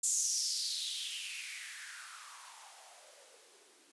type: noise with band-pass filter sweep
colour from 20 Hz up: violet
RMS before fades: -40 dBFS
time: 0.03-3.92 s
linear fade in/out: 10 ms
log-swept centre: 7400 to 300 Hz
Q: 5.2
effects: resampled to 24000 Hz